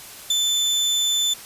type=tone with ADSR envelope; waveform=30% pulse; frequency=3520 Hz; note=A7; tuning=in tune; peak=-14 dBFS; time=0.3-1.34 s; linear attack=4 ms; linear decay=26 ms; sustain=-2 dB; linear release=8 ms; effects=white hiss -40 dBFS RMS until 1.45 s + resampled to 32000 Hz